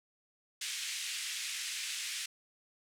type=band-pass noise; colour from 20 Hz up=pink; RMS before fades=-39 dBFS; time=0.61-2.26 s; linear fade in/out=5 ms; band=2100 to 9600 Hz; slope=24 dB/octave; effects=none